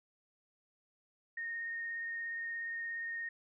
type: tone with vibrato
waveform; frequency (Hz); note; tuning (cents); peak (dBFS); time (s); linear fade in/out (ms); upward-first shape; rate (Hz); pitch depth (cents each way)
sine; 1848; A#6; -16; -37; 1.37-3.29; 5; triangle; 17; 14
effects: none